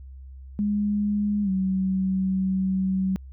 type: tone with pitch glide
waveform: sine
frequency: 206.5 to 189.36 Hz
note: G#3 to F#3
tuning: -10 to +40 cents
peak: -21 dBFS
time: 0.59-3.16 s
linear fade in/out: 0 ms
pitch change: -150 cents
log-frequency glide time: 1.43-1.5 s
effects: added 66 Hz sine -39 dBFS peak until 3.32 s